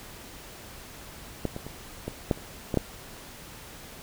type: clicks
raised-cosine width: 2 ms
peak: -13 / -21 / -24 / -18 / -9 / -30 / -13 / -8 dBFS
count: 8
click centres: 1.453 / 1.564 / 1.666 / 2.08 / 2.312 / 2.375 / 2.742 / 2.773 s
effects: pink hiss -45 dBFS RMS until 4.02 s